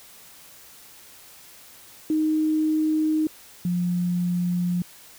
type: tone pair in turn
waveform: sine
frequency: 311.1 / 176.92 Hz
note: D#4 / F3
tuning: 0 / +23 cents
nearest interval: minor seventh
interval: 977 cents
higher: first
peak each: -19 / -21 dBFS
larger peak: first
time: 2.1-3.27 / 3.65-4.82 s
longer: neither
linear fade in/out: 2 ms
effects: white hiss -48 dBFS RMS until 5.18 s